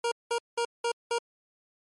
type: tone bursts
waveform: 25% pulse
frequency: 470.5 Hz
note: A#4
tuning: 16 cents sharp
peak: -22 dBFS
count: 5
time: 0.04-1.185 s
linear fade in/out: 5 ms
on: 77 ms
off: 190 ms
effects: MP3 48 kbps